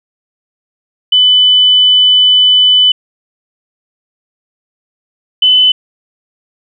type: tone pair in turn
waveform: sine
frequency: 3000 / 3017 Hz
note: F#7 / F#7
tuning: +23 / +33 cents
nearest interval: unison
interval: 10 cents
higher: second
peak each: -4 dBFS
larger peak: neither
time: 1.12-2.92 / 5.42-5.72 s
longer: first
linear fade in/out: 5 ms
effects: none